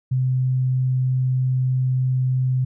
sine tone, 128.8 Hz, C3, 27 cents flat, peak -17 dBFS, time 0.11-2.65 s, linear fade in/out 10 ms, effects none

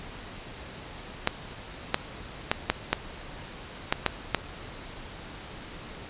clicks, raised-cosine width 0.3 ms, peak -5 dBFS, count 8, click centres 1.274 / 1.944 / 2.515 / 2.7 / 2.93 / 3.925 / 4.063 / 4.347 s, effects pink hiss -42 dBFS RMS until 6.09 s + resampled to 8000 Hz

